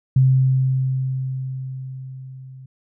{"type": "tone with level ramp", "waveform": "sine", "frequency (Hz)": 131.2, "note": "C3", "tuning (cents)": 5, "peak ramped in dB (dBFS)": [-10, -37], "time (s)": [0.16, 2.66], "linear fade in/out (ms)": 5, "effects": []}